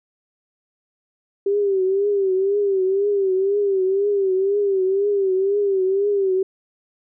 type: tone with vibrato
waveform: sine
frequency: 392 Hz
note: G4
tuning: in tune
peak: -16 dBFS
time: 1.46-6.43 s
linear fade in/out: 5 ms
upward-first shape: triangle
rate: 2 Hz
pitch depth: 98 cents each way
effects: none